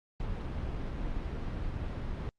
brown noise, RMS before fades -35 dBFS, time 0.2-2.29 s, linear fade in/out 0 ms, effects low-pass 4000 Hz 12 dB/octave + Opus 48 kbps

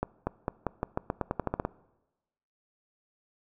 accelerating click train, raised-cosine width 1 ms, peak -14 dBFS, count 14, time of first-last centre 0.03-1.65 s, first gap 240 ms, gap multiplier 0.88, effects noise-tail reverb RT60 1.0 s tail -21 dB re dry

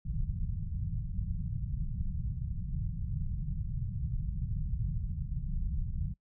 pink low-pass noise, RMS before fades -34 dBFS, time 0.05-6.14 s, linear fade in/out 10 ms, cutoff 170 Hz, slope 48 dB/octave, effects noise-tail reverb RT60 0.1 s tail -24 dB re dry

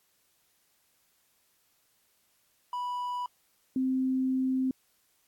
triangle / sine tone pair in turn, 984 / 260.6 Hz, B5 / C4, -7 / -7 cents, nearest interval octave + major seventh, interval 2300 cents, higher first, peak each -29 / -25 dBFS, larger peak second, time 2.73-3.26 / 3.76-4.71 s, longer second, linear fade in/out 2 ms, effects white hiss -70 dBFS RMS until 5.27 s + AAC 64 kbps

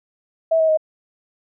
sine tone with pitch steps, 651 / 638.7 / 626.6 Hz, E5 / D#5 / D#5, -22 / +45 / +12 cents, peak -13 dBFS, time 0.51-0.774 s, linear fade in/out 10 ms, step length 88 ms, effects none

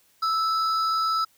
triangle tone pair together, 1314 / 4961 Hz, E6 / D#8, -6 / -6 cents, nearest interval octave + major seventh, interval 2300 cents, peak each -20 / -30 dBFS, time 0.22-1.25 s, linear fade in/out 10 ms, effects white hiss -62 dBFS RMS until 1.37 s

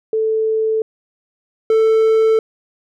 sine / triangle tone pair in turn, 440 / 442.8 Hz, A4 / A4, 0 / +11 cents, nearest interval unison, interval 11 cents, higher second, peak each -14 / -8 dBFS, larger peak second, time 0.13-0.82 / 1.7-2.39 s, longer neither, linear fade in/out 2 ms, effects none

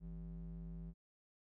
triangle ring-modulated tone, 107.7 Hz, A2, 37 cents flat, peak -40 dBFS, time 0-0.94 s, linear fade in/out 50 ms, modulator 59.4 Hz, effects none

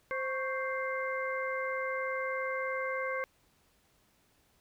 harmonic tone with a mistuned harmonic, 523.3 Hz, C5, in tune, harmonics 1 / 2 / 3 / 4, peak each -35 / -38 / -39 / -38 dBFS, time 0.11-3.24 s, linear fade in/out 0 ms, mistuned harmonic 2, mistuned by +97 cents, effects pink hiss -69 dBFS RMS until 4.6 s

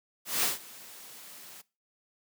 white noise with ADSR envelope, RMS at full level -26 dBFS, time 0.25-1.62 s, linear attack 180 ms, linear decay 150 ms, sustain -22 dB, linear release 16 ms, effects noise-tail reverb RT60 0.3 s tail -21 dB re dry + high-pass 150 Hz 12 dB/octave

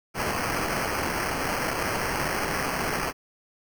white noise with sample-and-hold, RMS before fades -28 dBFS, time 0.14-3.13 s, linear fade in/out 50 ms, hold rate 3675 Hz, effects none

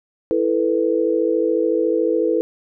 sine chord, E suspended fourth, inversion none, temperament equal, 329.6 / 440 / 493.9 Hz, E4 / A4 / B4, 0 / 0 / 0 cents, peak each -20 dBFS, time 0.31-2.41 s, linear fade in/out 0 ms, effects none

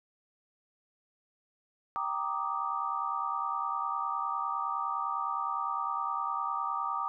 sine chord, Eb major seventh, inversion first, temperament equal, 784 / 932.3 / 1174.7 / 1244.5 Hz, G5 / Bb5 / D6 / Eb6, 0 / 0 / 0 / 0 cents, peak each -39 / -37 / -33 / -36 dBFS, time 1.96-7.08 s, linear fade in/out 0 ms, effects none

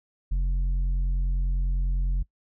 triangle tone with tanh clipping, 45 Hz, F#1, 47 cents flat, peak -23 dBFS, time 0.31-2.23 s, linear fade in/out 10 ms, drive 10 dB, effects noise-tail reverb RT60 0.1 s tail -21 dB re dry

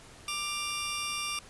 15% pulse tone pair together, 1185 / 2794 Hz, D6 / F7, +15 / 0 cents, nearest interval octave + minor third, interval 1485 cents, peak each -28 dBFS, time 0.28-1.39 s, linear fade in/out 2 ms, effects pink hiss -52 dBFS RMS until 1.49 s + resampled to 24000 Hz

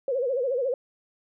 sine tone with vibrato, 514 Hz, C5, 31 cents flat, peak -23 dBFS, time 0.08-0.74 s, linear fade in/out 2 ms, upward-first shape sine, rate 14 Hz, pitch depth 140 cents each way, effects none

